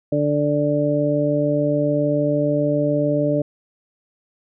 harmonic tone, 146.83 Hz, D3, in tune, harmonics 1 / 2 / 3 / 4, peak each -23 / -21 / -26 / -20 dBFS, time 0.12-3.42 s, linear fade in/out 5 ms, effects none

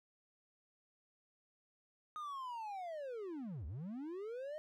triangle linear two-way sweep, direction down then up, 1249 to 65.41 to 625 Hz, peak -40 dBFS, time 2.16-4.58 s, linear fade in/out 0 ms, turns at 3.66 s, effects none

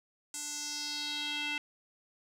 square tone with band-pass filter sweep, 294.5 Hz, D4, 5 cents sharp, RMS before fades -37 dBFS, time 0.34-1.58 s, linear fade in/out 2 ms, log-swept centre 7800 to 2600 Hz, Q 3.1, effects none

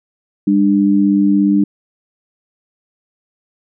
sine tone pair together, 200.5 / 297.5 Hz, G3 / D4, +39 / +22 cents, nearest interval perfect fifth, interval 683 cents, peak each -12 dBFS, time 0.47-1.64 s, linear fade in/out 5 ms, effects none

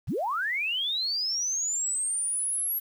sine linear sweep, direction up, 51.5 to 11720 Hz, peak -26 dBFS, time 0.07-2.8 s, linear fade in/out 20 ms, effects 9-bit

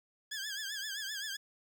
15% pulse tone with vibrato, 1656 Hz, G#6, 5 cents flat, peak -31 dBFS, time 0.31-1.37 s, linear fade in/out 10 ms, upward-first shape triangle, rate 7.7 Hz, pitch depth 120 cents each way, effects 11-bit

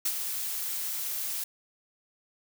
blue noise with ADSR envelope, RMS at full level -26 dBFS, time 0.05-1.44 s, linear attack 8 ms, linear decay 56 ms, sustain -7 dB, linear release 4 ms, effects none

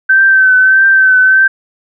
sine tone with vibrato, 1541 Hz, G6, 30 cents flat, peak -4 dBFS, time 0.09-1.48 s, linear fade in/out 10 ms, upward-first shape triangle, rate 1.6 Hz, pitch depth 39 cents each way, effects none

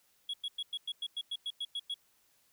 sine tone bursts, 3339 Hz, G#7, 9 cents sharp, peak -31 dBFS, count 12, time 0.29-1.942 s, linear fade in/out 5 ms, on 46 ms, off 100 ms, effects tanh soft clip ceiling -33 dBFS + white hiss -70 dBFS RMS until 2.52 s

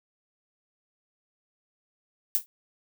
violet noise with exponential decay, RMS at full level -20 dBFS, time 2.35-2.46 s, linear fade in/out 0 ms, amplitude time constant 22 ms, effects none

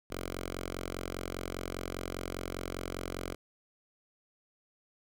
5% pulse tone with notch filter, 44.99 Hz, F#1, 48 cents flat, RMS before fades -39 dBFS, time 0.1-3.35 s, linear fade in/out 10 ms, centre 160 Hz, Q 0.99, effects none

